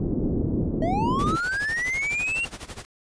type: low-pass noise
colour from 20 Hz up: white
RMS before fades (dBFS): -25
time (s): 0-1.36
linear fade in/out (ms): 2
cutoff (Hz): 350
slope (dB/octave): 24
type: linear sweep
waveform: triangle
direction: up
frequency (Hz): 622.3 to 2786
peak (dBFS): -22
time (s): 0.82-2.45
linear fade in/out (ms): 2
type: noise with tremolo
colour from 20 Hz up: pink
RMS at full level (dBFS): -35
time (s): 1.19-2.85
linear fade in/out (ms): 0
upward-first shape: sine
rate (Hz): 12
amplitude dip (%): 85
effects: resampled to 22050 Hz